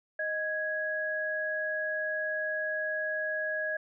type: tone pair together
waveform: sine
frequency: 622.3 / 1661.3 Hz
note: D#5 / G#6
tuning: 0 / 0 cents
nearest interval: octave + perfect fourth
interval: 1700 cents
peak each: -34 / -31 dBFS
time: 0.19-3.77 s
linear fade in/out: 5 ms
effects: none